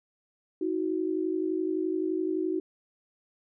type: tone pair together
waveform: sine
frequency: 318.3 / 370 Hz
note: D#4 / F#4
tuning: +39 / 0 cents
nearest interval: minor third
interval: 261 cents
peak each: -29 / -29 dBFS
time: 0.61-2.6 s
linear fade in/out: 5 ms
effects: none